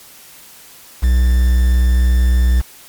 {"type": "tone with quantisation", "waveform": "triangle", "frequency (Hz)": 61.74, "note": "B1", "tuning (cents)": 0, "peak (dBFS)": -7, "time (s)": [1.02, 2.62], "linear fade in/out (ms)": 20, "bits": 5, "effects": ["white hiss -41 dBFS RMS until 2.88 s", "MP3 96 kbps"]}